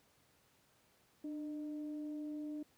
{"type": "tone with frequency modulation", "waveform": "sine", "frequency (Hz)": 298.9, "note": "D4", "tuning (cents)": 31, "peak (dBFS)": -40, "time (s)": [1.24, 2.63], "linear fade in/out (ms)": 5, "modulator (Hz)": 315, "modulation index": 0.35, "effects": ["pink hiss -71 dBFS RMS until 2.77 s", "high-pass 80 Hz 12 dB/octave"]}